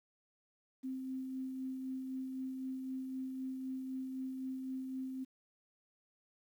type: tone with tremolo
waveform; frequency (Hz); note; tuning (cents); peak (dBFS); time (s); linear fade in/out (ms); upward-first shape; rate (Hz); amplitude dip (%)
sine; 261.6; C4; 0; -37; 0.83-5.25; 20; sine; 3.9; 30
effects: 11-bit